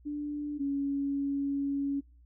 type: tone pair in turn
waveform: sine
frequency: 293.7 / 279.7 Hz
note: D4 / C#4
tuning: 0 / +16 cents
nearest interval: minor second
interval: 84 cents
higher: first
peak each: -32 / -28 dBFS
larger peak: second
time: 0.05-0.59 / 0.59-2.01 s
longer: second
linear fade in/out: 20 ms
effects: noise-tail reverb RT60 0.4 s tail -25 dB re dry + added 60 Hz sine -55 dBFS peak until 2.25 s